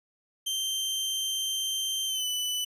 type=tone with pitch glide; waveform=sawtooth; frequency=3136 to 2989 Hz; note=G7 to F#7; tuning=0 to +17 cents; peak=-25 dBFS; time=0.46-2.65 s; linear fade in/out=10 ms; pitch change=-83 cents; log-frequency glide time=2.06-2.27 s; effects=resampled to 32000 Hz